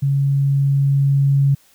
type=tone with level ramp; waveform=sine; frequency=139 Hz; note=C#3; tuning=5 cents sharp; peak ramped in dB=-14 to -11 dBFS; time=0.02-1.55 s; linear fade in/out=10 ms; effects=white hiss -54 dBFS RMS until 1.74 s